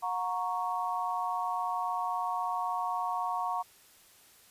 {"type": "chord", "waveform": "sine", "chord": "F# major", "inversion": "none", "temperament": "equal with one note detuned", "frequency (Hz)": [724.8, 932.3, 1108.7], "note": ["F#5", "A#5", "C#6"], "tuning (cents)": [-36, 0, 0], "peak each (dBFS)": -34, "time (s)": [0.02, 3.63], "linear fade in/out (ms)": 20, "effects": ["white hiss -59 dBFS RMS until 4.5 s", "resampled to 32000 Hz"]}